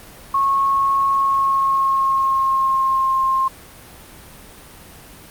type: tone with pitch glide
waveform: sine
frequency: 1095 to 1061.4 Hz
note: C#6 to C6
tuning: -22 to +24 cents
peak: -14 dBFS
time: 0.34-3.48 s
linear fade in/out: 5 ms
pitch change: -54 cents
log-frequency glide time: 1.13-3.16 s
effects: pink hiss -41 dBFS RMS until 5.3 s + Opus 32 kbps